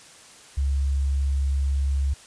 sine tone, 69 Hz, C#2, 7 cents flat, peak -20 dBFS, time 0.57-2.14 s, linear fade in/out 10 ms, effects white hiss -48 dBFS RMS until 2.26 s + resampled to 22050 Hz

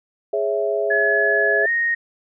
sine chord, C# minor, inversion second, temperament equal, 415.3 / 554.4 / 659.3 Hz, G#4 / C#5 / E5, 0 / 0 / 0 cents, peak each -22 / -25 / -22 dBFS, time 0.33-1.66 s, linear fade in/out 5 ms
sine tone with pitch glide, 1699 to 1863.5 Hz, G#6 to A#6, +39 to -1 cents, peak -17 dBFS, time 0.9-1.95 s, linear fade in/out 10 ms, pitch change +160 cents, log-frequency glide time 1.62-1.69 s
effects none

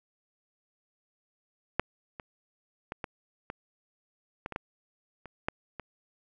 clicks, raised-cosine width 0.5 ms, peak -9 / -25 / -20 / -19 / -21 / -20 / -23 / -17 / -29 / -13 / -23 dBFS, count 11, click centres 1.796 / 2.198 / 2.921 / 3.042 / 3.501 / 4.461 / 4.523 / 4.561 / 5.257 / 5.485 / 5.797 s, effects none

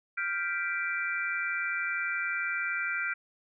sine chord, G dominant seventh, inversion third, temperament equal, 1396.9 / 1568 / 1975.5 / 2349 Hz, F6 / G6 / B6 / D7, 0 / 0 / 0 / 0 cents, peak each -33 / -35 / -37 / -34 dBFS, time 0.17-3.14 s, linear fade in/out 10 ms, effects none

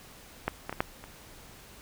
clicks, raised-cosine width 0.5 ms, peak -12 / -18 / -20 / -10 / -29 dBFS, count 5, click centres 0.48 / 0.695 / 0.727 / 0.805 / 1.04 s, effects pink hiss -51 dBFS RMS until 1.81 s

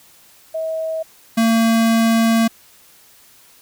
sine / square tone pair in turn, 642 / 227 Hz, E5 / A#3, -46 / -46 cents, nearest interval octave + tritone, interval 1800 cents, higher first, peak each -20 / -13 dBFS, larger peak second, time 0.54-1.03 / 1.37-2.48 s, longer second, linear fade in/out 10 ms, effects white hiss -49 dBFS RMS until 3.61 s

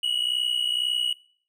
triangle tone pair together, 2887 / 2949 Hz, F#7 / F#7, -43 / -6 cents, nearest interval unison, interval 37 cents, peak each -24 dBFS, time 0.03-1.13 s, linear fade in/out 5 ms, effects noise-tail reverb RT60 0.5 s tail -22 dB re dry

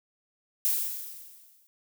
violet noise with exponential decay, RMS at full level -24 dBFS, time 0.65-1.67 s, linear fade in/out 0 ms, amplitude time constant 220 ms, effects none

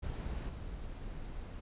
brown noise with level steps, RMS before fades -38 / -43 dBFS, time 0.02-1.61 s, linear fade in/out 20 ms, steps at 0.49 s, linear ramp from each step 2 ms, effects resampled to 8000 Hz

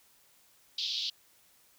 pink band-pass noise, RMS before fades -34 dBFS, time 0.78-1.1 s, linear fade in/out 5 ms, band 3200 to 4900 Hz, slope 48 dB/octave, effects white hiss -64 dBFS RMS until 1.78 s

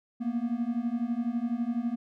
triangle beating tone pair, 230 / 242 Hz, A#3 / B3, -23 / -35 cents, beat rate 12 Hz, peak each -29 / -28 dBFS, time 0.2-1.96 s, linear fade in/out 20 ms, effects none

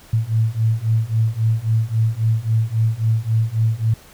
sine beating tone pair, 110 / 113.7 Hz, A2 / A#2, 0 / -43 cents, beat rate 3.7 Hz, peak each -19 / -18 dBFS, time 0.13-3.94 s, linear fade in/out 5 ms, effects pink hiss -46 dBFS RMS until 4.13 s

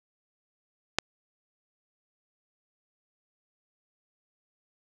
click, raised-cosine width 0.2 ms, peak -5 dBFS, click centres 0.986 s, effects none

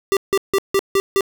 square tone bursts, 392 Hz, G4, in tune, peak -14 dBFS, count 6, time 0.12-1.208 s, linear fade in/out 0 ms, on 48 ms, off 160 ms, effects none

